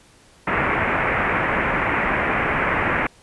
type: low-pass noise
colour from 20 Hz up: white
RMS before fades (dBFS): -21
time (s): 0.47-3.07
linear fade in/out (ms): 5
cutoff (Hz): 2300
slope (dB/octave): 48
effects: pink hiss -52 dBFS RMS until 3.22 s + resampled to 24000 Hz